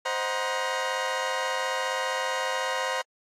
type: chord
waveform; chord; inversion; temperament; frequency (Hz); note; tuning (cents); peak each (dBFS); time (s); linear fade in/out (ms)
20% pulse; C half-diminished seventh; none; equal with one note detuned; 523.3 / 622.3 / 740 / 950.8; C5 / Eb5 / Gb5 / Bb5; 0 / 0 / 0 / +34; -25 / -31 / -30 / -26; 0.05-3.02; 10
effects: low-pass 7000 Hz 12 dB/octave + AAC 48 kbps